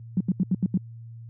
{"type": "tone bursts", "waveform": "sine", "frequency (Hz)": 185, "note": "F#3", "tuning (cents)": 0, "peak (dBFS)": -18, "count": 6, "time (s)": [0.17, 0.775], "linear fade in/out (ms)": 2, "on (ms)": 35, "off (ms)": 79, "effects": ["added 115 Hz sine -38 dBFS peak until 1.29 s", "high-pass 80 Hz 12 dB/octave"]}